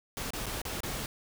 pink noise with dropouts, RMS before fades -36 dBFS, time 0.17-1.06 s, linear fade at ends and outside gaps 1 ms, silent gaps 0.305-0.334 / 0.459-0.465 / 0.617-0.652 / 0.805-0.833 s, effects none

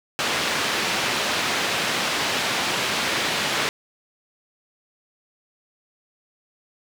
white band-pass noise, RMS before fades -24 dBFS, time 0.19-3.69 s, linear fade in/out 0 ms, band 140 to 3600 Hz, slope 12 dB/octave, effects none

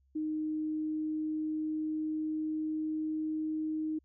sine tone with pitch glide, 309.5 to 311.8 Hz, D#4 to D#4, -9 to +4 cents, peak -31 dBFS, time 0.15-3.99 s, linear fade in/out 10 ms, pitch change +13 cents, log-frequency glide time 0.46-3.52 s, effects added 67 Hz sine -66 dBFS peak until 4.04 s

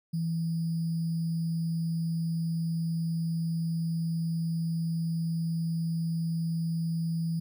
sine tone with sample-and-hold, 164.81 Hz, E3, in tune, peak -27 dBFS, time 0.13-7.4 s, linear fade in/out 10 ms, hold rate 4900 Hz, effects none

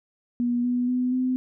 sine tone with pitch steps, 241.5 / 246 / 250.6 / 255.3 Hz, B3 / B3 / B3 / C4, -39 / -7 / +25 / -42 cents, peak -21 dBFS, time 0.4-1.36 s, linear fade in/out 0 ms, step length 240 ms, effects none

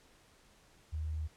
sine tone, 77.78 Hz, D#2, in tune, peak -34 dBFS, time 0.92-1.28 s, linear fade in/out 20 ms, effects pink hiss -64 dBFS RMS until 1.36 s + low-pass 10000 Hz 12 dB/octave

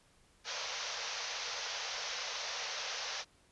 white band-pass noise, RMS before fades -40 dBFS, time 0.44-3.25 s, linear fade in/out 50 ms, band 450 to 6300 Hz, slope 96 dB/octave, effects pink hiss -67 dBFS RMS until 3.51 s + resampled to 24000 Hz

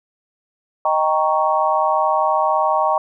sine chord, Eb dominant seventh, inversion none, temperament equal, 622.3 / 784 / 932.3 / 1108.7 Hz, Eb5 / G5 / Bb5 / Db6, 0 / 0 / 0 / 0 cents, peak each -20 dBFS, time 0.85-2.98 s, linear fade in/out 2 ms, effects none

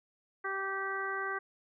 harmonic tone, 388.9 Hz, G4, 14 cents flat, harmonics 1 / 2 / 3 / 4 / 5, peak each -40 / -43 / -38 / -37 / -41 dBFS, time 0.44-1.39 s, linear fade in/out 10 ms, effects none

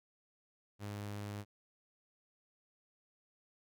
sawtooth tone, 102.8 Hz, G#2, 17 cents flat, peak -37 dBFS, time 0.79-1.45 s, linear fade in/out 50 ms, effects none

